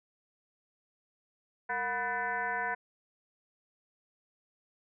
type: tone with frequency modulation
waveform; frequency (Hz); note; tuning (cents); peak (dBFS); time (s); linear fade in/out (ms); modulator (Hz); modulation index
sine; 1244.5; D#6; 0; -30; 1.69-2.75; 10; 261; 2.5
effects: none